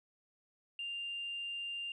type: tone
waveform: sine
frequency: 2794 Hz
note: F7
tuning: in tune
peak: -37 dBFS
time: 0.79-1.92 s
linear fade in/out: 2 ms
effects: tanh soft clip ceiling -33 dBFS